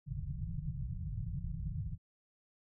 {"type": "low-pass noise", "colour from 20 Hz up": "white", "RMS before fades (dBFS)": -39, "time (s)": [0.06, 1.98], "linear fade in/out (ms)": 50, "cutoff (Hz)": 170, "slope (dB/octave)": 96, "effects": []}